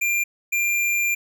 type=tone pair in turn; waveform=square; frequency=2386 / 2386 Hz; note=D7 / D7; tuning=+27 / +27 cents; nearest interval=unison; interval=0 cents; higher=neither; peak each=-20 dBFS; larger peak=neither; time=0.01-0.24 / 0.52-1.15 s; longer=second; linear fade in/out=10 ms; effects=none